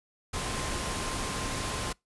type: tone in noise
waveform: sine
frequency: 1046.5 Hz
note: C6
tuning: in tune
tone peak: -41 dBFS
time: 0.33-1.93 s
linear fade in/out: 10 ms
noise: pink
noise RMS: -33 dBFS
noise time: 0.33-1.93 s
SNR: -11 dB
effects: noise-tail reverb RT60 0.2 s tail -26 dB re dry + resampled to 24000 Hz